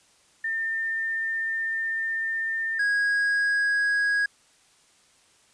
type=tone pair in turn; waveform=sine / triangle; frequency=1804 / 1650.1 Hz; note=A6 / G#6; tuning=+43 / -12 cents; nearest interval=major second; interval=155 cents; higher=first; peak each=-25 / -19 dBFS; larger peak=second; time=0.44-2.79 / 2.79-4.26 s; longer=first; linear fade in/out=5 ms; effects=white hiss -60 dBFS RMS until 5.53 s + resampled to 22050 Hz